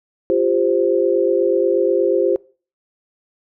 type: chord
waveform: sine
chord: F suspended second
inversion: none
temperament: equal with one note detuned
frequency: 349.2 / 397.5 / 523.3 Hz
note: F4 / G4 / C5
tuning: 0 / +24 / 0 cents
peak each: -18 dBFS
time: 0.3-2.36 s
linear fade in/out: 0 ms
effects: noise-tail reverb RT60 0.4 s tail -23 dB re dry